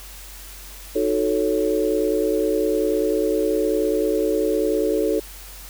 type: chord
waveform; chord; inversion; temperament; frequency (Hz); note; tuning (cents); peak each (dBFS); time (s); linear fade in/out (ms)
sine; D# half-diminished seventh; none; equal; 311.1 / 370 / 440 / 554.4; D#4 / F#4 / A4 / C#5; 0 / 0 / 0 / 0; -24 / -25 / -21 / -25; 0.95-5.2; 10
effects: added 47 Hz sine -40 dBFS peak until 5.69 s + white hiss -41 dBFS RMS until 5.69 s